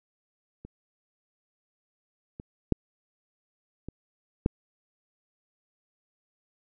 clicks, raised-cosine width 3 ms, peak -29 / -26 / -8 / -24 / -9 dBFS, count 5, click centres 0.65 / 2.399 / 2.723 / 3.886 / 4.461 s, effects none

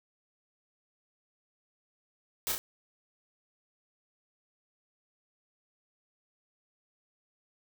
white noise with echo, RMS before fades -32 dBFS, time 2.47-2.52 s, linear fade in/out 0 ms, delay 30 ms, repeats 2, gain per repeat -3 dB, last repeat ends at 2.58 s, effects none

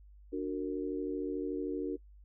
sine chord, D augmented, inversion none, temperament just, 293.7 / 367.1 / 458.9 Hz, D4 / F#4 / A#4, 0 / -14 / -27 cents, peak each -36 / -37 / -38 dBFS, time 0.32-1.97 s, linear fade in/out 20 ms, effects noise-tail reverb RT60 0.1 s tail -22 dB re dry + added 50 Hz sine -53 dBFS peak until 2.24 s

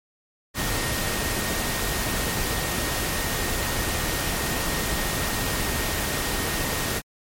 sine tone in noise, 1859 Hz, A#6, 5 cents flat, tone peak -35 dBFS, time 0.54-7.02 s, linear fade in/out 50 ms, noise pink, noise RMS -26 dBFS, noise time 0.54-7.02 s, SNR -12 dB, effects MP3 64 kbps

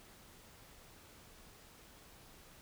silence, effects pink hiss -59 dBFS RMS until 2.61 s

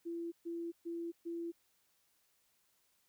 sine tone bursts, 337.9 Hz, E4, 43 cents sharp, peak -38 dBFS, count 4, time 0.05-1.52 s, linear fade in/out 20 ms, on 270 ms, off 130 ms, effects white hiss -75 dBFS RMS until 3.08 s

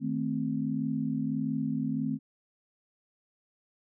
sine chord, A diminished, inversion second, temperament equal, 155.56 / 220 / 261.6 Hz, Eb3 / A3 / C4, 0 / 0 / 0 cents, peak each -34 / -32 / -31 dBFS, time 0-2.19 s, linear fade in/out 50 ms, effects none

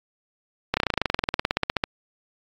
slowing click train, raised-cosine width 0.3 ms, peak -5 dBFS, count 24, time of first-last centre 0.74-1.839 s, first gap 30 ms, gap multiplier 1.04, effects AAC 48 kbps

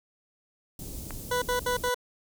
pink band-stop noise, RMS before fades -39 dBFS, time 0.79-1.89 s, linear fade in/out 2 ms, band 350 to 6900 Hz, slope 12 dB/octave
click, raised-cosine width 0.5 ms, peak -22 dBFS, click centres 1.107 s
20% pulse tone bursts, 493.9 Hz, B4, in tune, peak -20 dBFS, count 4, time 1.31-1.945 s, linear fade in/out 5 ms, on 110 ms, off 65 ms
effects none

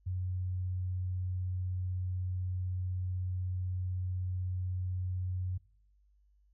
sine tone, 91.6 Hz, F#2, 17 cents flat, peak -32 dBFS, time 0.06-5.58 s, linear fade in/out 10 ms, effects noise-tail reverb RT60 0.6 s tail -22 dB re dry + added 50 Hz sine -64 dBFS peak until 6.53 s

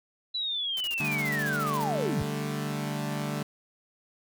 sine linear sweep, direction down, 3991 to 56.2 Hz, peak -28 dBFS, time 0.34-2.23 s, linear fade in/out 10 ms
white noise bursts, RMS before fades -41 dBFS, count 16, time 0.77-1.839 s, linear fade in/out 0 ms, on 34 ms, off 35 ms
sawtooth chord, D suspended fourth, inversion none, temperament equal, 146.83 / 196 / 220 Hz, D3 / G3 / A3, 0 / 0 / 0 cents, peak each -28 / -33 / -31 dBFS, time 1-3.43 s, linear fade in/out 5 ms
effects none

